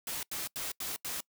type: noise bursts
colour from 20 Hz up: white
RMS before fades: -37 dBFS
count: 5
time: 0.07-1.206 s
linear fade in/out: 2 ms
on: 160 ms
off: 84 ms
effects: noise-tail reverb RT60 0.1 s tail -24 dB re dry